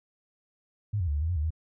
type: tone with pitch steps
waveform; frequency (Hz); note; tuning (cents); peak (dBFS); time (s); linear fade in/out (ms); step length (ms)
sine; 104 / 87.8 / 72.8 / 73.4 / 80.6 / 89.4 / 74.9 / 79.7; G#2 / F2 / D2 / D2 / E2 / F2 / D2 / D#2; +3 / +10 / -15 / 0 / -38 / +41 / +35 / +42; -25; 0.93-1.506; 10; 72
effects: none